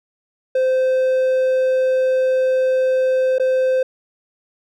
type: tone with dropouts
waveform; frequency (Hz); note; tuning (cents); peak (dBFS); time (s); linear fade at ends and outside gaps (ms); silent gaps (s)
triangle; 518; C5; -17; -12; 0.55-3.83; 5; 3.384-3.397
effects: none